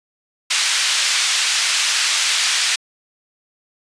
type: band-pass noise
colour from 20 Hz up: white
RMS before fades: -18 dBFS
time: 0.5-2.76 s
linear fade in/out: 10 ms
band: 1700 to 5500 Hz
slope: 12 dB/octave
effects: resampled to 22050 Hz